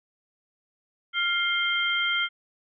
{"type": "tone cluster", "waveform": "sine", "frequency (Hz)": [1394, 2114, 3164], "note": ["F6", "C7", "G7"], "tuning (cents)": [-4, 17, 15], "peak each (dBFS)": -27, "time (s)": [1.13, 2.29], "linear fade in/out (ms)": 50, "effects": []}